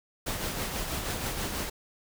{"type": "noise with tremolo", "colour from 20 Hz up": "pink", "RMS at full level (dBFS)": -31, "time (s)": [0.26, 1.7], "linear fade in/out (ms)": 10, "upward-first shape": "triangle", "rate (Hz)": 6.2, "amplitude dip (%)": 45, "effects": []}